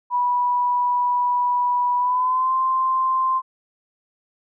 sine tone with pitch glide, 980 to 1044.3 Hz, B5 to C6, -14 to -4 cents, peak -17 dBFS, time 0.1-3.42 s, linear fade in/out 50 ms, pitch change +110 cents, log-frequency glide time 1.97-2.53 s, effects none

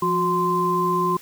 sine tone cluster, 174.3 / 362.9 / 1039 Hz, F3 / F#4 / C6, -3 / -34 / -12 cents, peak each -26 / -24 / -20 dBFS, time 0.02-1.17 s, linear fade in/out 5 ms, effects white hiss -45 dBFS RMS until 1.21 s

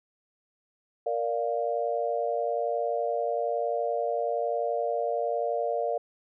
sine chord, Bb major, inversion none, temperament equal, 466.2 / 587.3 / 698.5 Hz, Bb4 / D5 / F5, 0 / 0 / 0 cents, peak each -30 dBFS, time 1.06-5.98 s, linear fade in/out 5 ms, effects none

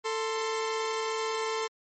sawtooth tone pair together, 443.8 / 1047 Hz, A4 / C6, +15 / +1 cents, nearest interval octave + minor third, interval 1486 cents, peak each -26 / -31 dBFS, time 0.04-1.68 s, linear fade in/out 20 ms, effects MP3 32 kbps

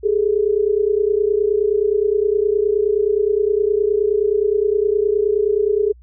sine tone pair together, 402.4 / 432 Hz, G4 / A4, +45 / -32 cents, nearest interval minor second, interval 123 cents, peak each -17 / -17 dBFS, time 0.03-5.93 s, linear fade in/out 20 ms, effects added 60 Hz sine -42 dBFS peak until 6.02 s

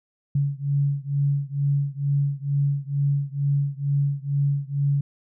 sine beating tone pair, 140.4 / 142.6 Hz, C#3 / C#3, +22 / +49 cents, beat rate 2.2 Hz, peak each -23 / -24 dBFS, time 0.35-5.01 s, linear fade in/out 5 ms, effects none

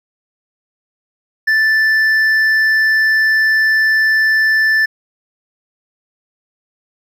triangle tone with hard clipping, 1760 Hz, A6, in tune, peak -11 dBFS, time 1.47-4.86 s, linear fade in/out 10 ms, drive 7 dB, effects none

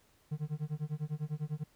triangle tone with tremolo, 151.1 Hz, D3, 50 cents sharp, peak -29 dBFS, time 0.31-1.64 s, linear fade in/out 10 ms, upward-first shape sine, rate 10 Hz, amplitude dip 100%, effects pink hiss -68 dBFS RMS until 1.75 s

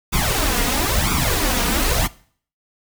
pink noise with flanger, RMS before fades -19 dBFS, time 0.12-2.08 s, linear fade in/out 20 ms, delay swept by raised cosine 0.83 to 4.23 ms, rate 1 Hz, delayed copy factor +0.8, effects noise-tail reverb RT60 0.5 s tail -20 dB re dry

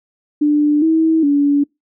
sine tone with pitch steps, 296.2 / 321.7 / 286 Hz, D4 / E4 / D4, +15 / -42 / -46 cents, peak -10 dBFS, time 0.41-1.64 s, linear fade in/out 10 ms, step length 410 ms, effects noise-tail reverb RT60 0.2 s tail -26 dB re dry

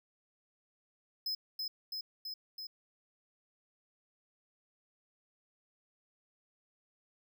square tone with echo, 5100 Hz, D#8, 42 cents sharp, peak -34 dBFS, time 1.26-1.35 s, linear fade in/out 5 ms, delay 330 ms, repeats 4, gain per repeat -2 dB, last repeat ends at 2.67 s, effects none

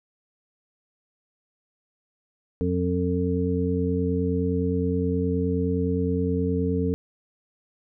harmonic tone, 89.6 Hz, F2, 45 cents sharp, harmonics 1 / 2 / 3 / 5, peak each -27 / -27 / -27 / -27 dBFS, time 2.61-6.94 s, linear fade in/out 0 ms, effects none

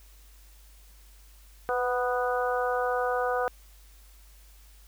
harmonic tone with a mistuned harmonic, 246.9 Hz, B3, in tune, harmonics 2 / 3 / 4 / 5 / 6, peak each -28 / -30 / -36 / -33 / -34 dBFS, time 1.69-3.48 s, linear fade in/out 0 ms, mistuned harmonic 2, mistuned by +16 cents, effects added 50 Hz sine -51 dBFS peak until 4.87 s + white hiss -59 dBFS RMS until 4.87 s

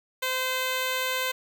5% pulse tone with notch filter, 515 Hz, C5, 28 cents flat, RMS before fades -28 dBFS, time 0.22-1.32 s, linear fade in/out 10 ms, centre 5300 Hz, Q 1.4, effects none

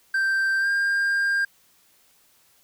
triangle tone with pitch glide, 1568 to 1601.9 Hz, G6 to G6, 0 to +37 cents, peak -18 dBFS, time 0.14-1.45 s, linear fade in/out 5 ms, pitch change +37 cents, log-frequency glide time 0.59-0.68 s, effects white hiss -60 dBFS RMS until 2.63 s

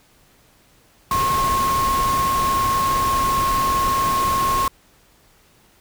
sine tone in noise, 1080 Hz, C#6, 45 cents flat, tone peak -17 dBFS, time 1.11-4.68 s, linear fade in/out 2 ms, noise pink, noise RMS -26 dBFS, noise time 1.11-4.68 s, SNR +6 dB, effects pink hiss -55 dBFS RMS until 5.8 s

